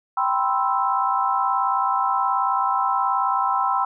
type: chord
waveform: sine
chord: C major seventh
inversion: second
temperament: equal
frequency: 784 / 987.8 / 1046.5 / 1318.5 Hz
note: G5 / B5 / C6 / E6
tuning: 0 / 0 / 0 / 0 cents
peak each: -24 dBFS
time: 0.17-3.85 s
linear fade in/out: 5 ms
effects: none